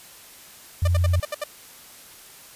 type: tone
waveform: sine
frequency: 87.31 Hz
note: F2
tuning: in tune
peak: -17 dBFS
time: 0.82-1.2 s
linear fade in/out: 5 ms
type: tone bursts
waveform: sawtooth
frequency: 596 Hz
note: D5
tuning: 25 cents sharp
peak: -21 dBFS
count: 7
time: 0.85-1.44 s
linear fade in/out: 5 ms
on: 26 ms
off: 68 ms
effects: white hiss -46 dBFS RMS until 2.55 s + resampled to 32000 Hz